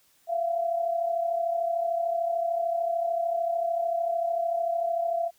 sine tone pair together, 676 / 709.4 Hz, E5 / F5, +43 / +27 cents, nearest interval minor second, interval 84 cents, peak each -25 / -32 dBFS, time 0.27-5.31 s, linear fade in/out 50 ms, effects white hiss -64 dBFS RMS until 5.38 s

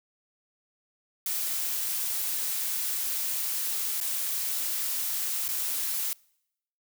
blue noise with dropouts, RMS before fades -30 dBFS, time 1.26-6.13 s, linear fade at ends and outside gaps 1 ms, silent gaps 4.003-4.011 / 5.481-5.488 s, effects noise-tail reverb RT60 0.8 s tail -26 dB re dry

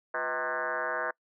sine tone with frequency modulation, 1064 Hz, C6, 29 cents sharp, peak -28 dBFS, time 0.14-1.11 s, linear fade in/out 5 ms, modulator 142 Hz, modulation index 4.6, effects noise-tail reverb RT60 0.1 s tail -25 dB re dry + high-pass 400 Hz 12 dB/octave

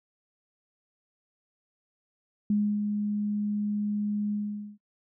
sine tone with ADSR envelope, 207.7 Hz, G#3, in tune, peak -21 dBFS, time 2.5-4.78 s, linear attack 3 ms, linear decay 290 ms, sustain -5 dB, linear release 460 ms, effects noise-tail reverb RT60 0.1 s tail -26 dB re dry

